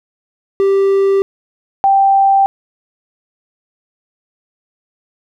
triangle / sine tone pair in turn, 392 / 784 Hz, G4 / G5, 0 / 0 cents, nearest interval octave, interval 1200 cents, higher second, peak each -7 dBFS, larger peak neither, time 0.6-1.22 / 1.84-2.46 s, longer neither, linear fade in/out 0 ms, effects none

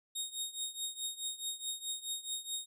20% pulse tone with tremolo, 3729 Hz, A#7, in tune, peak -28 dBFS, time 0.15-2.66 s, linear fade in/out 10 ms, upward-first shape triangle, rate 4.7 Hz, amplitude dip 90%, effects none

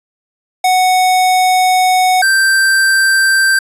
square tone pair in turn, 740 / 1567.1 Hz, F#5 / G6, 0 / -1 cents, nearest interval octave + minor second, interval 1299 cents, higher second, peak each -9 dBFS, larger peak neither, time 0.64-2.22 / 2.22-3.59 s, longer first, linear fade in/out 5 ms, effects resampled to 32000 Hz

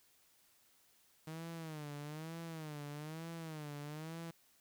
sawtooth tone with vibrato, 155.56 Hz, D#3, in tune, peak -40 dBFS, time 1.27-4.31 s, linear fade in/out 5 ms, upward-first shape sine, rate 1.1 Hz, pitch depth 120 cents each way, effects white hiss -70 dBFS RMS until 4.6 s

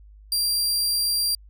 sawtooth tone, 4742 Hz, D8, 16 cents sharp, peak -18 dBFS, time 0.32-1.35 s, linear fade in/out 2 ms, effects added 51 Hz sine -45 dBFS peak until 1.49 s

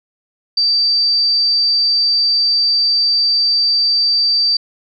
sine tone, 4653 Hz, D8, 17 cents flat, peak -11 dBFS, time 0.57-4.57 s, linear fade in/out 5 ms, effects none

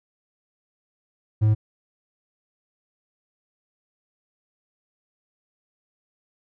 triangle tone, 107.8 Hz, A2, 35 cents flat, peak -13 dBFS, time 1.41-1.55 s, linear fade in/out 20 ms, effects none

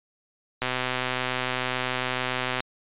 click train, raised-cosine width 0.3 ms, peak -10 dBFS, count 253, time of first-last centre 0.62-2.604 s, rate 127 Hz, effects resampled to 8000 Hz

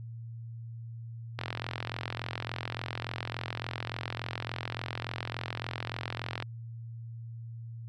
click train, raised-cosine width 0.3 ms, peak -17 dBFS, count 220, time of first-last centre 1.39-6.424 s, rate 43.5 Hz, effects added 115 Hz sine -39 dBFS peak until 7.88 s + MP3 96 kbps

